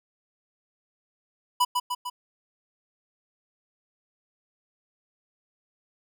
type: tone with echo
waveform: square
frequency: 987.8 Hz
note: B5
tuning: in tune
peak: -19 dBFS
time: 1.6-1.65 s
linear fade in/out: 10 ms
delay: 150 ms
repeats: 3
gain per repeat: -4 dB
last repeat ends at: 2.1 s
effects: none